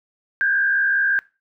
sine tone with frequency modulation, 1600 Hz, G6, 35 cents sharp, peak -16 dBFS, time 0.41-1.19 s, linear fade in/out 0 ms, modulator 65.3 Hz, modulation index 0.87, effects noise-tail reverb RT60 0.3 s tail -21 dB re dry

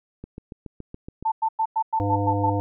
click train, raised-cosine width 3 ms, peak -23 dBFS, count 8, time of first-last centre 0.24-1.226 s, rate 7.1 Hz
sine tone bursts, 888 Hz, A5, 16 cents sharp, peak -19 dBFS, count 8, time 1.25-2.502 s, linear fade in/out 10 ms, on 69 ms, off 100 ms
harmonic tone, 100.8 Hz, G2, 49 cents sharp, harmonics 1 / 3 / 5 / 7 / 9, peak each -24 / -27 / -29 / -31 / -31 dBFS, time 2-2.6 s, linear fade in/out 0 ms
effects none

